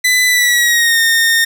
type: tone with pitch glide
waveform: sawtooth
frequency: 2000 to 1834 Hz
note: B6 to A#6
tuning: +21 to -29 cents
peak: -6 dBFS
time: 0.04-1.45 s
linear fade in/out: 10 ms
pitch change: -150 cents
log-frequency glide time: 0.26-0.99 s
effects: none